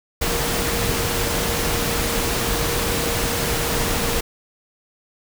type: tone in noise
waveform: sine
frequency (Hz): 468.9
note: A#4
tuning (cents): +10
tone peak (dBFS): -29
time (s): 0.21-4.21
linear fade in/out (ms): 10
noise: pink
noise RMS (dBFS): -22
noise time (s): 0.21-4.21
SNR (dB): -10
effects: none